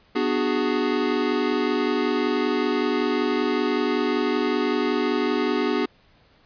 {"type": "chord", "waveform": "square", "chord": "G# half-diminished seventh", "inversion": "first", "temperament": "equal with one note detuned", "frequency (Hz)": [246.9, 297.4, 370, 415.3], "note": ["B3", "D4", "F#4", "G#4"], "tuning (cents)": [0, 22, 0, 0], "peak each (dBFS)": -27, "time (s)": [0.15, 5.86], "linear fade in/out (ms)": 10, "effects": ["pink hiss -58 dBFS RMS until 6.45 s", "resampled to 11025 Hz"]}